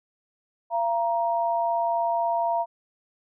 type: tone pair together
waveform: sine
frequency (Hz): 682.8 / 939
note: F5 / A#5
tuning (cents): -39 / +12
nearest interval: tritone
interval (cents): 551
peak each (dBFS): -24 / -25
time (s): 0.7-2.66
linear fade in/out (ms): 50
effects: none